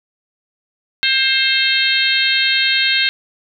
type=harmonic tone; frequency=530 Hz; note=C5; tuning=22 cents sharp; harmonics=3 / 4 / 5 / 6 / 7 / 8; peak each=-20 / -20 / -20 / -20 / -20 / -20 dBFS; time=1.03-3.09 s; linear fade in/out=0 ms; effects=none